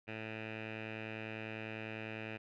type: tone with low-pass filter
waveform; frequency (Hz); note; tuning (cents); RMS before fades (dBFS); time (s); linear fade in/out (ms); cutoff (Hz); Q
10% pulse; 110; A2; 0; -44; 0.07-2.38; 20; 2400; 7.4
effects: none